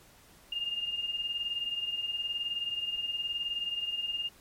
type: beating tone pair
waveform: sine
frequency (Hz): 2805 / 2824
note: F7 / F7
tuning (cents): +7 / +19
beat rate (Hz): 19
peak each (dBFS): -38 / -32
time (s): 0.52-4.29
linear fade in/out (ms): 5
effects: pink hiss -58 dBFS RMS until 4.4 s + MP3 64 kbps